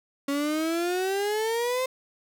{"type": "exponential sweep", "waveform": "35% pulse", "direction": "up", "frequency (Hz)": [277.2, 523.3], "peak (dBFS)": -23, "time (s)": [0.28, 1.86], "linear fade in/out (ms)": 5, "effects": []}